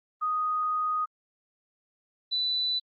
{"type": "tone pair in turn", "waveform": "sine", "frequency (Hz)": [1244.5, 3982], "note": ["D#6", "B7"], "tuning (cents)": [0, 14], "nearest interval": "octave + minor sixth", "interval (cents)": 2014, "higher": "second", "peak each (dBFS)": -25, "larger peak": "neither", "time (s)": [[0.21, 1.06], [2.31, 2.8]], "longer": "first", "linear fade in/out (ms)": 20, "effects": ["Opus 32 kbps"]}